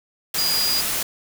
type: tone in noise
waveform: sine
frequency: 4873 Hz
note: D#8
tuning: 37 cents flat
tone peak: -20 dBFS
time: 0.38-0.81 s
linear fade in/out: 5 ms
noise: white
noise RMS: -24 dBFS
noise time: 0.34-1.03 s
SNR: +1 dB
effects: none